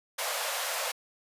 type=high-pass noise; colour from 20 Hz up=pink; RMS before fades=-32 dBFS; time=0.18-0.92 s; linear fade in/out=10 ms; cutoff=490 Hz; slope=96 dB/octave; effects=resampled to 32000 Hz